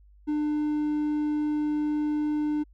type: tone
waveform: triangle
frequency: 299.8 Hz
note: D4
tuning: 36 cents sharp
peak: -22 dBFS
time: 0.27-2.64 s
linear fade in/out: 20 ms
effects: added 50 Hz sine -52 dBFS peak until 2.73 s